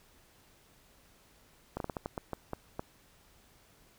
slowing click train, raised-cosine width 1 ms, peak -21 dBFS, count 10, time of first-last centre 1.77-2.794 s, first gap 32 ms, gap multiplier 1.3, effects pink hiss -63 dBFS RMS until 3.98 s

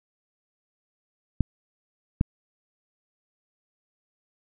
clicks, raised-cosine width 5 ms, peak -8 dBFS, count 2, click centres 1.407 / 2.211 s, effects none

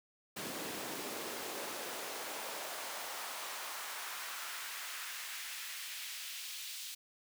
pink noise with high-pass filter sweep, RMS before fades -43 dBFS, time 0.36-6.95 s, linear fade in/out 10 ms, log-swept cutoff 240 to 3500 Hz, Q 1.2, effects none

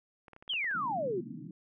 clicks, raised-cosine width 0.5 ms, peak -36 dBFS, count 8, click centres 0.282 / 0.333 / 0.364 / 0.425 / 0.479 / 0.536 / 0.644 / 0.713 s
sine exponential sweep, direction down, 3364 to 329.6 Hz, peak -30 dBFS, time 0.49-1.21 s, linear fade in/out 10 ms
pink band-pass noise, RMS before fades -44 dBFS, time 0.74-1.51 s, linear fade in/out 2 ms, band 130 to 320 Hz, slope 96 dB/octave
effects none

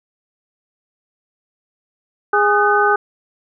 harmonic tone with a mistuned harmonic, 412.2 Hz, G#4, 13 cents flat, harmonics 1 / 2 / 3 / 4, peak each -17 / -17 / -17 / -17 dBFS, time 2.33-2.96 s, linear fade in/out 5 ms, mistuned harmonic 4, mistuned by -150 cents, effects none

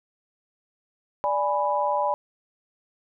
sine chord, G# diminished, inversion second, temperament equal, 587.3 / 830.6 / 987.8 Hz, D5 / G#5 / B5, 0 / 0 / 0 cents, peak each -26 / -26 / -25 dBFS, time 1.24-2.14 s, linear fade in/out 0 ms, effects none

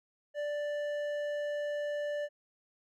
sine tone with hard clipping, 587.3 Hz, D5, in tune, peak -34 dBFS, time 0.34-2.29 s, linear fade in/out 50 ms, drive 8 dB, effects none

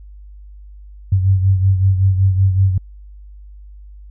sine beating tone pair, 95 / 100.3 Hz, F#2 / G2, +46 / +40 cents, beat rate 5.3 Hz, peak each -11 / -19 dBFS, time 1.12-2.78 s, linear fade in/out 5 ms, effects added 50 Hz sine -35 dBFS peak until 4.1 s

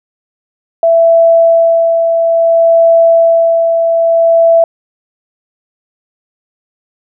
sine tone with tremolo, 665 Hz, E5, 15 cents sharp, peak -3 dBFS, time 0.83-4.64 s, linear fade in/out 2 ms, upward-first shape sine, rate 0.59 Hz, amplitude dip 40%, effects none

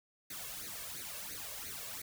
white noise with flanger, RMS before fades -44 dBFS, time 0.3-2.02 s, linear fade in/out 5 ms, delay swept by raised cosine 0.46 to 1.86 ms, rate 2.9 Hz, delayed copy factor +0.8, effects none

